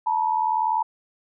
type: tone pair together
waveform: sine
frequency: 879.7 / 960 Hz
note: A5 / B5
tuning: -1 / -49 cents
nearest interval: major second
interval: 152 cents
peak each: -22 / -23 dBFS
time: 0.06-0.83 s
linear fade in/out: 10 ms
effects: none